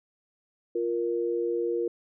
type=tone pair together; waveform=sine; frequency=349.2 / 469.2 Hz; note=F4 / A#4; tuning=0 / +11 cents; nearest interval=perfect fourth; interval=511 cents; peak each=-28 dBFS; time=0.75-1.88 s; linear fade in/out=5 ms; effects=none